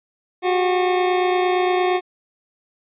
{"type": "tone pair together", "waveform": "25% pulse", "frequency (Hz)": [363.3, 392], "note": ["F#4", "G4"], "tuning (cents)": [-32, 0], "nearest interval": "minor second", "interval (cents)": 132, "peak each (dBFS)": [-13, -23], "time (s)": [0.42, 2.01], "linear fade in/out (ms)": 50, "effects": ["resampled to 8000 Hz"]}